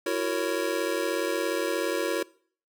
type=chord; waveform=square; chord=F# dominant seventh; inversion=third; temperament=just; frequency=333 / 370 / 462.5 / 555 Hz; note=E4 / F#4 / A#4 / C#5; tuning=+18 / 0 / -14 / +2 cents; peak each=-32 dBFS; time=0.06-2.23 s; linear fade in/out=5 ms; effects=noise-tail reverb RT60 0.5 s tail -22 dB re dry